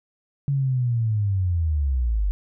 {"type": "linear sweep", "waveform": "sine", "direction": "down", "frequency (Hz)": [142.1, 46.25], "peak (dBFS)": -19, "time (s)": [0.48, 2.31], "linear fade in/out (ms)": 0, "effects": []}